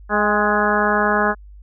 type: harmonic tone with a mistuned harmonic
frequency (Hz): 209.3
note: G#3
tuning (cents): +14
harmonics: 1 / 2 / 3 / 4 / 5 / 6 / 7 / 8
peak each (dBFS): -23 / -23 / -23 / -23 / -23 / -23 / -23 / -23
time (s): 0.09-1.35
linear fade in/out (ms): 50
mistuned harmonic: 4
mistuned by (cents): -32
effects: added 50 Hz sine -38 dBFS peak until 1.62 s